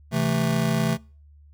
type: chord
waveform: square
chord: A minor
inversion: first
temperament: just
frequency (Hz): 132 / 165 / 220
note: C3 / E3 / A3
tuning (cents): +16 / +2 / 0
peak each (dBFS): -26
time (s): 0.11-0.98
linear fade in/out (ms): 50
effects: noise-tail reverb RT60 0.4 s tail -25 dB re dry + added 73 Hz sine -48 dBFS peak until 1.53 s

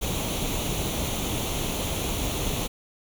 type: noise with comb filter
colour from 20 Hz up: pink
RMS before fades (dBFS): -28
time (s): 0.01-2.68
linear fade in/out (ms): 20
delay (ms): 0.3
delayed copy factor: +0.65
effects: none

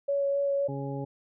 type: tone with vibrato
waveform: sine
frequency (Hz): 560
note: C#5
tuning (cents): +18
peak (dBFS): -24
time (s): 0.08-0.68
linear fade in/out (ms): 10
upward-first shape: sine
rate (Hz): 3.8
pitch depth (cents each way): 9
type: harmonic tone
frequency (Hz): 138.5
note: C#3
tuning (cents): -1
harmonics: 1 / 2 / 3 / 4 / 6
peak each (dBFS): -34 / -37 / -39 / -40 / -42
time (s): 0.68-1.05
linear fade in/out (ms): 10
effects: none

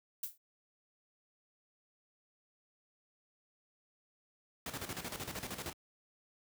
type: noise with exponential decay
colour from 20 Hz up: violet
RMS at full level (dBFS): -34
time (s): 0.23-0.38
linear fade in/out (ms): 5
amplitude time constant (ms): 31
type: noise with tremolo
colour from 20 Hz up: pink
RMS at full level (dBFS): -40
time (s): 4.66-5.73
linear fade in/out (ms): 2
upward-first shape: square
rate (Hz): 13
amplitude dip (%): 65
effects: high-pass 80 Hz 12 dB/octave

